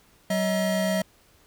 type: tone pair together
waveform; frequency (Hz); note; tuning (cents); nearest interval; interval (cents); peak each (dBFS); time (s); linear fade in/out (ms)
square; 189.56 / 637; F#3 / D#5; +42 / +41; octave + major sixth; 2099; -26; 0.3-1.02; 5
effects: pink hiss -59 dBFS RMS until 1.46 s